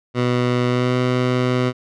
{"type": "tone with pitch glide", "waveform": "15% pulse", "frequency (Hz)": [123.47, 125.7], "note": ["B2", "B2"], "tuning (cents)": [0, 31], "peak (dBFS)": -10, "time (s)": [0.14, 1.73], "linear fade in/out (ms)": 50, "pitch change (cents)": 31, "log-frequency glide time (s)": [0.67, 0.95], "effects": ["low-pass 4000 Hz 12 dB/octave"]}